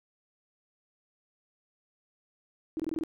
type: tone bursts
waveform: sine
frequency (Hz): 320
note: D#4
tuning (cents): +49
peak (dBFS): -29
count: 6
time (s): 2.77-3.036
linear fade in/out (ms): 0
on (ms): 26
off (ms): 22
effects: none